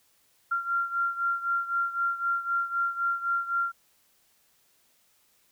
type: beating tone pair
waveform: sine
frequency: 1380 / 1383.9 Hz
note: F6 / F6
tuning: -21 / -16 cents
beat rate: 3.9 Hz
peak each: -27 / -31 dBFS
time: 0.51-3.72 s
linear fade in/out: 10 ms
effects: white hiss -66 dBFS RMS until 5.51 s